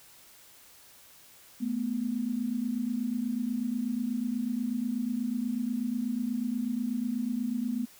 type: tone pair together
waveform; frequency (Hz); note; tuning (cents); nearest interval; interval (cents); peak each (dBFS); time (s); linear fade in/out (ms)
sine; 218.6 / 246.8; A3 / B3; -11 / -1; major second; 210; -32 / -30; 1.6-7.86; 20
effects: white hiss -55 dBFS RMS until 7.99 s